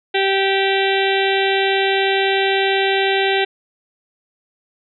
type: harmonic tone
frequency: 389 Hz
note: G4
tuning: 13 cents flat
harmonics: 1 / 2 / 4 / 5 / 6 / 7 / 8 / 9 / 10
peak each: -18 / -21 / -24 / -25 / -26 / -26 / -27 / -28 / -28 dBFS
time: 0.14-3.45 s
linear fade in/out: 10 ms
effects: none